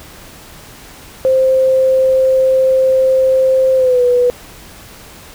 sine tone with pitch glide, 524 to 491.7 Hz, C5 to B4, +2 to -8 cents, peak -8 dBFS, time 1.25-4.3 s, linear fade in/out 0 ms, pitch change -110 cents, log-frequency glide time 3.76-4.02 s, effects pink hiss -37 dBFS RMS until 5.34 s

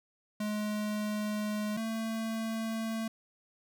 square tone pair in turn, 210.8 / 223.7 Hz, G#3 / A3, +26 / +29 cents, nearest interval minor second, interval 103 cents, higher second, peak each -32 / -33 dBFS, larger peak first, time 0.4-1.77 / 1.77-3.08 s, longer first, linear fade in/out 5 ms, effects none

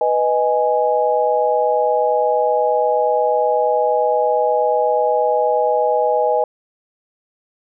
sine chord, G# minor, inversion first, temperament equal, 493.9 / 622.3 / 830.6 Hz, B4 / D#5 / G#5, 0 / 0 / 0 cents, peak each -18 dBFS, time 0.01-6.44 s, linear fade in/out 2 ms, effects none

